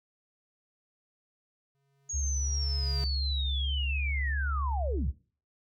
square tone with exponential growth, 138.59 Hz, C#3, in tune, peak -35 dBFS, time 1.75-3.04 s, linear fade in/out 0 ms, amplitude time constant 280 ms
sine linear sweep, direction down, 6660 to 61 Hz, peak -33 dBFS, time 2.09-5.1 s, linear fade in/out 10 ms
sine tone with vibrato, 69.3 Hz, C#2, in tune, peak -29 dBFS, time 2.13-5.12 s, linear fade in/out 20 ms, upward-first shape triangle, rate 0.52 Hz, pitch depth 13 cents each way
effects noise-tail reverb RT60 0.4 s tail -18 dB re dry

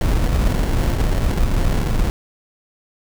brown noise with sample-and-hold, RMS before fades -17 dBFS, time 0.01-2.1 s, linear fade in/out 2 ms, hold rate 1225 Hz, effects none

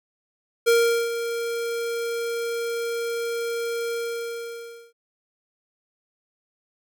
square tone with ADSR envelope, 466.2 Hz, A#4, in tune, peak -15 dBFS, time 0.66-4.93 s, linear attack 21 ms, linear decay 410 ms, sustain -11 dB, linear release 1000 ms, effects none

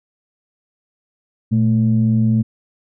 sine tone pair together, 116.54 / 220 Hz, A#2 / A3, 0 / 0 cents, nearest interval major seventh, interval 1100 cents, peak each -14 dBFS, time 1.51-2.43 s, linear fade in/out 20 ms, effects tanh soft clip ceiling -6 dBFS

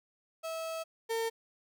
35% pulse tone pair in turn, 650 / 454.1 Hz, E5 / A#4, -24 / -45 cents, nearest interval tritone, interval 621 cents, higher first, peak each -34 / -29 dBFS, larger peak second, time 0.43-0.84 / 1.09-1.3 s, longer first, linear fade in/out 20 ms, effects none

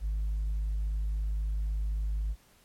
triangle tone with tanh clipping, 51.9 Hz, G#1, in tune, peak -28 dBFS, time 0-2.36 s, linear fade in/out 50 ms, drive 6 dB, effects pink hiss -62 dBFS RMS until 2.64 s + MP3 64 kbps

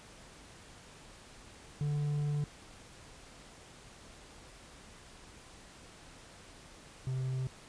triangle tone pair in turn, 146.83 / 129.98 Hz, D3 / C3, 0 / -11 cents, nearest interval major second, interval 211 cents, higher first, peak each -28 / -30 dBFS, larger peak first, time 1.81-2.44 / 7.07-7.47 s, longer first, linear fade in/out 0 ms, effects pink hiss -54 dBFS RMS until 7.68 s + resampled to 22050 Hz

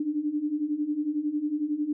sine beating tone pair, 291 / 302 Hz, D4 / D4, -16 / +48 cents, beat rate 11 Hz, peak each -31 / -27 dBFS, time 0-1.93 s, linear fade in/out 5 ms, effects none

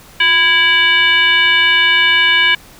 sine tone with frequency modulation, 2300 Hz, D7, 37 cents flat, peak -8 dBFS, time 0.2-2.55 s, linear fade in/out 5 ms, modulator 649 Hz, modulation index 1.4, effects pink hiss -41 dBFS RMS until 2.79 s

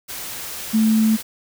sine tone in noise, 220 Hz, A3, in tune, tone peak -13 dBFS, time 0.73-1.17 s, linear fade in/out 20 ms, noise white, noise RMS -31 dBFS, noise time 0.08-1.23 s, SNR +15 dB, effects none

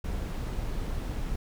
brown noise, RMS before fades -32 dBFS, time 0.04-1.36 s, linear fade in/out 5 ms, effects none

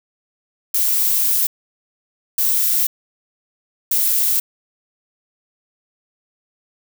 violet noise bursts at uneven times, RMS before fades -17 dBFS, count 3, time 0.74-1.47 / 2.38-2.87 / 3.91-4.4 s, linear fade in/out 5 ms, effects none

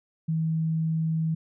sine tone, 160.7 Hz, E3, 44 cents flat, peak -23 dBFS, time 0.28-1.35 s, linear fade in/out 10 ms, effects none

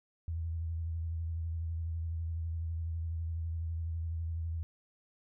sine tone with vibrato, 82.3 Hz, E2, 2 cents flat, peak -33 dBFS, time 0.28-4.63 s, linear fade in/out 0 ms, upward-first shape triangle, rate 12 Hz, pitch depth 47 cents each way, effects none

